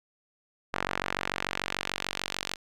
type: tone with band-pass filter sweep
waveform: sawtooth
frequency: 46.77 Hz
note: F#1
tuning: 19 cents sharp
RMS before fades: -34 dBFS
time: 0.73-2.56 s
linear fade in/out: 10 ms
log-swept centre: 1500 to 4000 Hz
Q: 0.97
effects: none